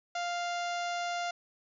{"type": "harmonic tone", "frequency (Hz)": 698.5, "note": "F5", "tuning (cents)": 0, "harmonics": [1, 2, 3, 4, 5, 6, 7, 8, 9, 10], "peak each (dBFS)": [-33, -39, -43, -45, -47, -49, -50, -51, -52, -53], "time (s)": [0.15, 1.31], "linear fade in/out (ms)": 5, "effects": []}